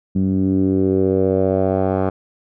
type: tone with low-pass filter sweep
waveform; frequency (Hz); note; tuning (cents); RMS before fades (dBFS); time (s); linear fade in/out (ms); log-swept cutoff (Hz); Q
10% pulse; 95; F#2; +46; -17; 0.15-2.1; 10; 210 to 940; 2.9
effects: none